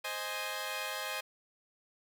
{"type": "chord", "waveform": "10% pulse", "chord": "Ab major", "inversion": "first", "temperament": "equal", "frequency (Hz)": [523.3, 622.3, 830.6], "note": ["C5", "Eb5", "Ab5"], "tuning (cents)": [0, 0, 0], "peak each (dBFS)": -32, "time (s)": [0.04, 1.21], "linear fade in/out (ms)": 10, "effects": []}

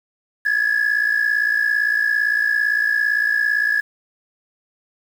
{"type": "tone pair together", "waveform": "sine", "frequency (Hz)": [1663.3, 1721], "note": ["G#6", "A6"], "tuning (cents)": [2, -39], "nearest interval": "minor second", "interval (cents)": 59, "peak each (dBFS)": -17, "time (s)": [0.45, 3.81], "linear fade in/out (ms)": 10, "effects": ["tanh soft clip ceiling -12 dBFS", "7-bit"]}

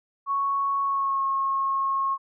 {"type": "tone with pitch glide", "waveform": "sine", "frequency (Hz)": [1108, 1086.5], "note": ["C#6", "C#6"], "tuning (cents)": [-1, -35], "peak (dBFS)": -22, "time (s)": [0.26, 2.18], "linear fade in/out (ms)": 50, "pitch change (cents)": -34, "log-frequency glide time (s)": [0.83, 1.24], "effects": []}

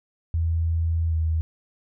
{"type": "tone with pitch glide", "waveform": "sine", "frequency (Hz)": [82.41, 80.3], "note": ["E2", "E2"], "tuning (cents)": [0, -45], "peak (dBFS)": -20, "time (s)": [0.34, 1.41], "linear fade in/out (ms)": 0, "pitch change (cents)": -45, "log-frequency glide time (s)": [1.09, 1.14], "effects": []}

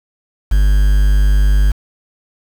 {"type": "tone with quantisation", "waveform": "triangle", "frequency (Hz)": 50, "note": "G1", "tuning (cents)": 35, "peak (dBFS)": -6, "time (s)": [0.51, 1.72], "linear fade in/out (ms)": 10, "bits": 5, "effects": []}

